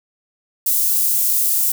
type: high-pass noise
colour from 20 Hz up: white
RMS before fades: -17 dBFS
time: 0.66-1.72 s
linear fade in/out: 5 ms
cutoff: 10000 Hz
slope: 12 dB/octave
effects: none